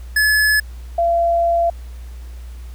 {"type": "tone pair in turn", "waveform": ["square", "sine"], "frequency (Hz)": [1712, 681.1], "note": ["A6", "F5"], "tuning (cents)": [-48, -44], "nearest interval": "octave + major third", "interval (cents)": 1596, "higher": "first", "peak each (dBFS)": -13, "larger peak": "neither", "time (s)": [[0.16, 0.6], [0.98, 1.7]], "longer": "second", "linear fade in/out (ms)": 5, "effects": ["added 60 Hz sine -30 dBFS peak until 2.74 s", "pink hiss -49 dBFS RMS until 2.74 s"]}